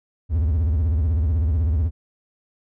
triangle tone with vibrato, 78.8 Hz, D#2, 23 cents sharp, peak -15 dBFS, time 0.29-1.91 s, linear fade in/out 50 ms, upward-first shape sine, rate 16 Hz, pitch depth 230 cents each way, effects none

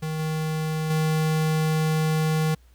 square tone with level steps, 157 Hz, D#3, 16 cents sharp, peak -27 / -25 / -21 dBFS, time 0.02-2.55 s, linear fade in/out 10 ms, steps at 0.19 / 0.9 s, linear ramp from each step 5 ms, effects added 60 Hz sine -51 dBFS peak until 2.74 s + pink hiss -63 dBFS RMS until 2.74 s

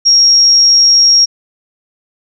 sine tone, 5588 Hz, F8, in tune, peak -4 dBFS, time 0.05-1.26 s, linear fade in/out 20 ms, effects none

